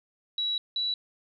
sine tone pair in turn, 3900 / 3932 Hz, B7 / B7, -23 / -8 cents, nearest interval unison, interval 15 cents, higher second, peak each -26 dBFS, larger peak neither, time 0.38-0.58 / 0.76-0.94 s, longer first, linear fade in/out 2 ms, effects none

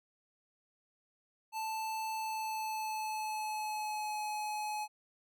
square tone with pitch glide, 880 to 847.6 Hz, A5 to G#5, 0 to +35 cents, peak -36 dBFS, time 1.52-4.88 s, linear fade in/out 50 ms, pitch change -65 cents, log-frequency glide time 2.14-4.21 s, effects none

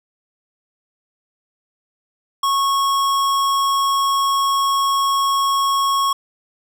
sine tone with hard clipping, 1100 Hz, C#6, 14 cents flat, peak -17 dBFS, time 2.43-6.13 s, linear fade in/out 5 ms, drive 18 dB, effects none

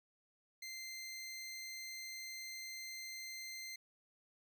20% pulse tone, 2083 Hz, C7, 8 cents flat, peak -40 dBFS, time 0.62-3.76 s, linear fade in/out 5 ms, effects none

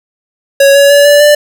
square tone with pitch steps, 554.4 / 563.1 / 572 / 581 / 590.1 Hz, C#5 / C#5 / D5 / D5 / D5, 0 / +27 / -46 / -19 / +8 cents, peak -3 dBFS, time 0.6-1.35 s, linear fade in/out 5 ms, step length 150 ms, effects none

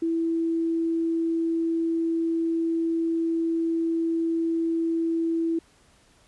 sine tone, 330 Hz, E4, 2 cents sharp, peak -22 dBFS, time 0.02-5.59 s, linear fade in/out 5 ms, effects pink hiss -59 dBFS RMS until 6.27 s + resampled to 24000 Hz

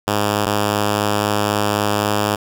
5% pulse tone pair in turn, 103.83 / 103.83 Hz, G#2 / G#2, 0 / 0 cents, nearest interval unison, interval 0 cents, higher neither, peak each -5 dBFS, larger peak neither, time 0.07-0.46 / 0.46-2.36 s, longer second, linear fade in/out 10 ms, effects none

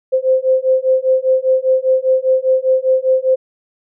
sine beating tone pair, 518 / 523 Hz, C5 / C5, -17 / -1 cents, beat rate 5 Hz, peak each -14 dBFS, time 0.12-3.36 s, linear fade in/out 20 ms, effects none

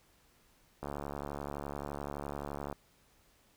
click train, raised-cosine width 1 ms, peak -25 dBFS, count 137, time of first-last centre 0.83-2.727 s, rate 71.7 Hz, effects pink hiss -67 dBFS RMS until 3.56 s

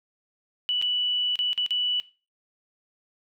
sine tone with dropouts, 2960 Hz, F#7, in tune, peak -22 dBFS, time 0.69-2 s, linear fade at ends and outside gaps 0 ms, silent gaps 0.815-0.824 / 1.356-1.39 / 1.531-1.577 / 1.663-1.707 s, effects noise-tail reverb RT60 0.3 s tail -17 dB re dry

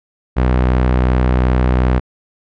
sawtooth tone, 62.7 Hz, B1, 27 cents sharp, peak -7 dBFS, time 0.36-2 s, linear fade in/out 20 ms, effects low-pass 2000 Hz 12 dB/octave

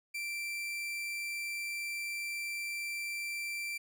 40% pulse tone, 2349 Hz, D7, in tune, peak -35 dBFS, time 0.14-3.78 s, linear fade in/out 10 ms, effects none

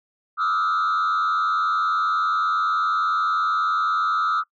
sine tone with frequency modulation, 1291 Hz, E6, 37 cents flat, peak -16 dBFS, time 0.37-4.44 s, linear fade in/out 50 ms, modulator 88.3 Hz, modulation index 1.1, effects noise-tail reverb RT60 0.1 s tail -25 dB re dry + tanh soft clip ceiling -18 dBFS

